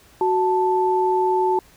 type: tone pair together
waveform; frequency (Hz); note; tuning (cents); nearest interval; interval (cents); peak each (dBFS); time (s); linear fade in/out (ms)
sine; 370.9 / 880; F#4 / A5; +4 / 0; octave + minor third; 1496; -19; 0.21-1.59; 2
effects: pink hiss -52 dBFS RMS until 1.76 s